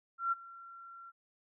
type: tone with ADSR envelope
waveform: sine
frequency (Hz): 1366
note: F6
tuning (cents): -39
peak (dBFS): -27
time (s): 0.18-1.12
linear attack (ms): 140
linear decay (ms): 21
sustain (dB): -21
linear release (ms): 32
effects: none